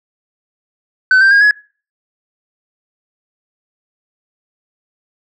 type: tone with pitch steps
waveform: sine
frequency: 1518 / 1571.5 / 1627 / 1684.3 Hz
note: F#6 / G6 / G#6 / G#6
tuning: +44 / +4 / -36 / +24 cents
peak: -3 dBFS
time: 1.11-1.51 s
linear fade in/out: 2 ms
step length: 100 ms
effects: noise-tail reverb RT60 0.4 s tail -26 dB re dry + tanh soft clip ceiling -5 dBFS

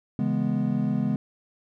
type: chord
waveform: triangle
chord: C# minor seventh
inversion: none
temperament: equal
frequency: 138.59 / 164.81 / 207.7 / 246.9 Hz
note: C#3 / E3 / G#3 / B3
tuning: 0 / 0 / 0 / 0 cents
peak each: -27 / -29 / -24 / -26 dBFS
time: 0.19-1.16 s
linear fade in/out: 2 ms
effects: none

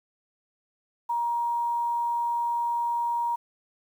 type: tone with quantisation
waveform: sine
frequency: 945 Hz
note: A#5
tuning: 23 cents sharp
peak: -24 dBFS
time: 1.09-3.36 s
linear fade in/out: 10 ms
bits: 9
effects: none

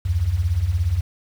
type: beating tone pair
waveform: sine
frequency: 73.6 / 90.6 Hz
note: D2 / F#2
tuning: +4 / -36 cents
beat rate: 17 Hz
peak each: -23 / -19 dBFS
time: 0.05-1.01 s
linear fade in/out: 10 ms
effects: 7-bit

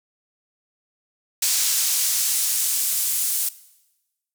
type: noise with high-pass filter sweep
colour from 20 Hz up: brown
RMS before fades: -22 dBFS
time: 1.42-3.49 s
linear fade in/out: 5 ms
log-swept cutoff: 6300 to 9800 Hz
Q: 0.93
effects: noise-tail reverb RT60 1.0 s tail -18 dB re dry

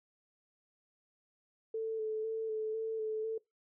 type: tone with vibrato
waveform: sine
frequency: 440 Hz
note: A4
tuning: in tune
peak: -33 dBFS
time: 1.74-3.38 s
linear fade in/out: 5 ms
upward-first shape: square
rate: 2 Hz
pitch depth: 19 cents each way
effects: noise-tail reverb RT60 0.2 s tail -23 dB re dry

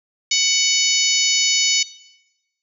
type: harmonic tone with a mistuned harmonic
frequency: 745 Hz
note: F#5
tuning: 12 cents sharp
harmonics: 3 / 4 / 5 / 6 / 7 / 8 / 9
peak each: -23 / -23 / -23 / -23 / -23 / -23 / -23 dBFS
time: 0.31-1.83 s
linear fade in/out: 5 ms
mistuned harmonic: 9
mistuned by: +28 cents
effects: noise-tail reverb RT60 1.0 s tail -19 dB re dry

